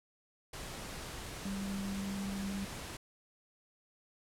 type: tone in noise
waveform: sine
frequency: 196.6 Hz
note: G3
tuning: 5 cents sharp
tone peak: -36 dBFS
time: 1.45-2.65 s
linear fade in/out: 5 ms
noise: pink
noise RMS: -44 dBFS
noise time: 0.53-2.97 s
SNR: +5 dB
effects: low-pass 11000 Hz 12 dB/octave